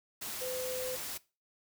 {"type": "tone in noise", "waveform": "sine", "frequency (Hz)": 509, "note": "C5", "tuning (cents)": -48, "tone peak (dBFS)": -36, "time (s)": [0.41, 0.96], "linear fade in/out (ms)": 10, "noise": "white", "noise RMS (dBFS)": -40, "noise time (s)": [0.21, 1.18], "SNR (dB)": 1, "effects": ["noise-tail reverb RT60 0.3 s tail -20 dB re dry"]}